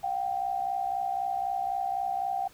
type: tone pair together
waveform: sine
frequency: 716.1 / 780 Hz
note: F5 / G5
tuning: +43 / -9 cents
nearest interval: minor second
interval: 148 cents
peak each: -32 / -29 dBFS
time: 0.03-2.48 s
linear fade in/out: 10 ms
effects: pink hiss -56 dBFS RMS until 2.53 s